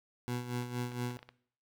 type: tone with tremolo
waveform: 20% pulse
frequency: 122.6 Hz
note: B2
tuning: 12 cents flat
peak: -28 dBFS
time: 0.28-1.17 s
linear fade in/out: 0 ms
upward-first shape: sine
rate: 4.3 Hz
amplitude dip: 65%
type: clicks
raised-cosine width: 0.3 ms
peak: -33 dBFS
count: 6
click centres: 0.625 / 0.919 / 1.108 / 1.191 / 1.229 / 1.29 s
effects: noise-tail reverb RT60 0.6 s tail -19 dB re dry